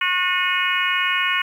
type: harmonic tone with a mistuned harmonic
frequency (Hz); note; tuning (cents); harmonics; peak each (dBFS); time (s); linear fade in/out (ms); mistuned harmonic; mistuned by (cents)
363.8; F#4; -29; 3 / 4 / 5 / 6 / 7 / 8; -25 / -25 / -25 / -25 / -25 / -25; 0.01-1.42; 5; 7; -38
effects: 8-bit